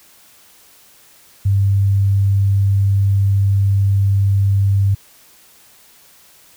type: tone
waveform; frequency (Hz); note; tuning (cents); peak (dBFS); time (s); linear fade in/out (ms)
sine; 98.8; G2; +14; -11; 1.45-4.95; 10
effects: white hiss -48 dBFS RMS until 6.56 s